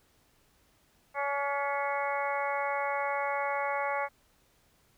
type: harmonic tone with a mistuned harmonic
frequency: 282.6 Hz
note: C#4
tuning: 34 cents sharp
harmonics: 2 / 3 / 4 / 5 / 6 / 7 / 8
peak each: -34 / -33 / -36 / -39 / -42 / -41 / -38 dBFS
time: 1.14-4.09 s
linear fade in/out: 50 ms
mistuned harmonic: 8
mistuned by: -50 cents
effects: pink hiss -67 dBFS RMS until 4.97 s